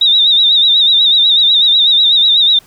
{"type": "tone with vibrato", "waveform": "sine", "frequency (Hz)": 3729, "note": "A#7", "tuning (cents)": 0, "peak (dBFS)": -6, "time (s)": [0.01, 2.59], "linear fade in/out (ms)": 5, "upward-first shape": "sine", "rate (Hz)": 8.1, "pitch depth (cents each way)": 81, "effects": ["pink hiss -45 dBFS RMS until 2.66 s"]}